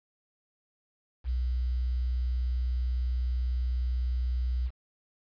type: tone with quantisation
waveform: sine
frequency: 61.9 Hz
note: B1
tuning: 5 cents sharp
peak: -26 dBFS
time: 1.24-4.71 s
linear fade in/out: 50 ms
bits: 9
effects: resampled to 11025 Hz